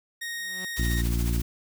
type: tone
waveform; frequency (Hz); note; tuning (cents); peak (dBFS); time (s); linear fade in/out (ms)
sawtooth; 1864.7; A#6; 0; -28; 0.21-1.02; 10
type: tone with exponential growth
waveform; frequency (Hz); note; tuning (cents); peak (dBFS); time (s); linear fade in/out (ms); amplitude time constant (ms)
sawtooth; 185; F#3; 0; -33; 0.27-0.65; 2; 81
type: noise with tremolo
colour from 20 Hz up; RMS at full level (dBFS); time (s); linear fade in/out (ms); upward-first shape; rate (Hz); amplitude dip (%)
white; -36; 0.76-1.42; 10; sine; 14; 55
type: harmonic tone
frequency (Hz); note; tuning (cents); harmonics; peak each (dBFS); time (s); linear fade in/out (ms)
58.27; A#1; 0; 1 / 2 / 3 / 4 / 5 / 6; -24 / -30 / -34 / -36 / -38 / -40; 0.78-1.42; 10
effects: none